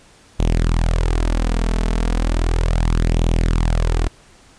sawtooth tone with flanger, 41.2 Hz, E1, in tune, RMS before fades -17 dBFS, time 0.39-4.08 s, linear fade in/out 10 ms, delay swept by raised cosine 0.3 to 4.6 ms, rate 0.35 Hz, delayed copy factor +0.6, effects pink hiss -49 dBFS RMS until 4.58 s + resampled to 22050 Hz

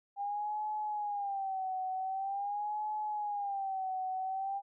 sine tone with vibrato, 799 Hz, G5, 33 cents sharp, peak -33 dBFS, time 0.16-4.62 s, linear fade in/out 50 ms, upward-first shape sine, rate 0.45 Hz, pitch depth 110 cents each way, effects none

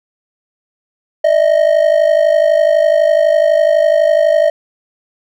triangle ring-modulated tone, 622.3 Hz, D#5, in tune, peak -3 dBFS, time 1.24-4.5 s, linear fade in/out 5 ms, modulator 26 Hz, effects none

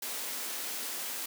white high-pass noise, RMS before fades -37 dBFS, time 0.02-1.26 s, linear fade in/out 5 ms, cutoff 210 Hz, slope 48 dB/octave, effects none

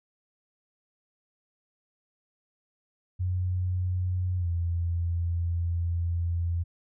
sine tone with pitch glide, 91 to 85.4 Hz, F#2 to F2, -28 to -38 cents, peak -25 dBFS, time 3.19-6.64 s, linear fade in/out 20 ms, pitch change -110 cents, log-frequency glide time 4.37-4.48 s, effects none

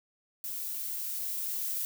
violet noise with level ramp, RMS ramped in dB -37 to -33 dBFS, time 0.44-1.85 s, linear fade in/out 0 ms, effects none

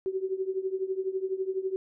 sine tone with tremolo, 380 Hz, F#4, 46 cents sharp, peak -24 dBFS, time 0.06-1.76 s, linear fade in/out 0 ms, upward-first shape triangle, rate 12 Hz, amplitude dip 90%, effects none

